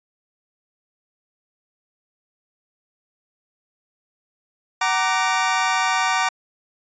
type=chord; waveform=25% pulse; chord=Gb augmented; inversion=none; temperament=equal with one note detuned; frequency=752.5 / 932.3 / 1174.7 Hz; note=Gb5 / Bb5 / D6; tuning=+29 / 0 / 0 cents; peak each=-19 dBFS; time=4.81-6.29 s; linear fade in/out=5 ms; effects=resampled to 16000 Hz